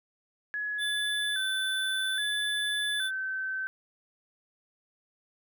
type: tone with vibrato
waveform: sine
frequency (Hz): 1611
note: G6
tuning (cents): +47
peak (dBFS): -30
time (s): 0.54-3.67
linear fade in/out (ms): 0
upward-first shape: square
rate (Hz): 0.61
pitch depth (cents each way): 80
type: tone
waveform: square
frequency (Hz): 3499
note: A7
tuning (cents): -10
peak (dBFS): -31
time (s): 0.78-3.11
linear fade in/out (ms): 50
effects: none